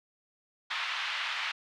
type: band-pass noise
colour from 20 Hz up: white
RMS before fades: -34 dBFS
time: 0.7-1.52 s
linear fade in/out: 10 ms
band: 970 to 3400 Hz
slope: 24 dB/octave
effects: none